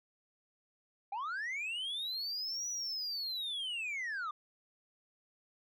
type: linear two-way sweep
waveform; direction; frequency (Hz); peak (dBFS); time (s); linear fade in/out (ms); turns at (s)
sine; up then down; 761 to 5930 to 1170; -33; 1.12-4.31; 5; 2.69
effects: tanh soft clip ceiling -35 dBFS